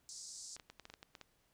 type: band-pass noise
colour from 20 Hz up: white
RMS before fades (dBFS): -50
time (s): 0.09-0.56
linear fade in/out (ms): 0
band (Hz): 4600 to 8200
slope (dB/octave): 48
type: clicks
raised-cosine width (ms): 0.2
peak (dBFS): -33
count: 10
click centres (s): 0.565 / 0.598 / 0.7 / 0.797 / 0.854 / 0.9 / 0.939 / 1.029 / 1.152 / 1.213
effects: pink hiss -75 dBFS RMS until 1.53 s